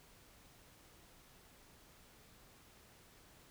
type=silence; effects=pink hiss -63 dBFS RMS until 3.5 s